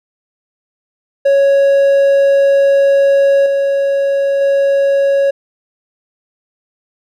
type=tone with level steps; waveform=triangle; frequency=554.4 Hz; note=C#5; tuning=in tune; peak=-5 / -9 / -7 dBFS; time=1.25-5.31 s; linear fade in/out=10 ms; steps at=3.46 / 4.41 s; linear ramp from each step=2 ms; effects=none